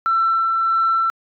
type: tone with tremolo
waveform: sine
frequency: 1341 Hz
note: E6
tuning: 29 cents sharp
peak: -13 dBFS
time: 0.06-1.1 s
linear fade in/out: 0 ms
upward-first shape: sine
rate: 1.6 Hz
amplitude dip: 25%
effects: tanh soft clip ceiling -10 dBFS